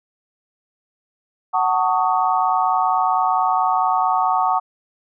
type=chord; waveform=sine; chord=D# half-diminished seventh; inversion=first; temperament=just; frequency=746.7 / 896 / 1120.1 / 1244.5 Hz; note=F#5 / A5 / C#6 / D#6; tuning=+16 / +31 / +18 / 0 cents; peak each=-19 / -21 / -21 / -24 dBFS; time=1.53-4.6 s; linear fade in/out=20 ms; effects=none